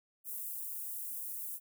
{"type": "high-pass noise", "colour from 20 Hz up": "white", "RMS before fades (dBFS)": -41, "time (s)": [0.24, 1.6], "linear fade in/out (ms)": 50, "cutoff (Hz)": 10000, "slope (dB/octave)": 24, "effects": []}